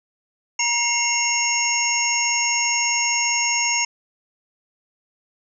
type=tone cluster; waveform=sine; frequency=943 / 2155 / 2768 / 5430 / 6610 Hz; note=A#5 / C#7 / F7 / F8 / G#8; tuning=+20 / -49 / -16 / -50 / -9 cents; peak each=-27 / -25 / -25 / -26 / -22 dBFS; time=0.59-3.85 s; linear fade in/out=5 ms; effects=none